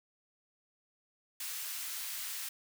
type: high-pass noise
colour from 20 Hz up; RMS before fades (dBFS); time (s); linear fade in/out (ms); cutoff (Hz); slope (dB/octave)
white; -40; 1.4-2.49; 5; 1400; 12
effects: none